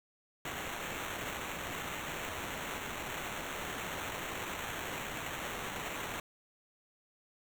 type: noise with sample-and-hold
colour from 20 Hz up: blue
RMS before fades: -40 dBFS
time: 0.45-6.2 s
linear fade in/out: 2 ms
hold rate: 4900 Hz
effects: none